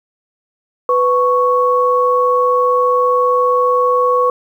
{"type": "tone pair together", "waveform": "sine", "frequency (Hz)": [497.6, 1108.7], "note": ["B4", "C#6"], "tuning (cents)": [13, 0], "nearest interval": "octave + major second", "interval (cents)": 1387, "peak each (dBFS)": -13, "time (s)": [0.89, 4.3], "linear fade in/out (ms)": 2, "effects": ["8-bit"]}